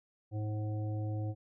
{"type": "harmonic tone", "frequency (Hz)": 106.5, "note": "G#2", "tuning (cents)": 44, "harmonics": [1, 3, 5, 7], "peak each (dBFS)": [-33, -43, -47, -50], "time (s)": [0.31, 1.35], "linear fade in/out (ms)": 50, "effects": []}